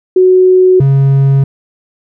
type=tone pair in turn; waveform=sine / triangle; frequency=370 / 137.08 Hz; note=F#4 / C#3; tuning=0 / -19 cents; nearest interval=octave + perfect fourth; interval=1719 cents; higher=first; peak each=-3 dBFS; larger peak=neither; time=0.16-0.8 / 0.8-1.44 s; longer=neither; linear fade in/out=5 ms; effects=none